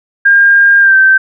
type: tone with pitch glide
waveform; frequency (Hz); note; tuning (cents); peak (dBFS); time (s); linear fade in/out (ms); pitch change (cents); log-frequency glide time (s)
sine; 1609 to 1554.2; G6 to G6; +45 to -15; -3; 0.25-1.18; 10; -60; 0.8-0.96
effects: none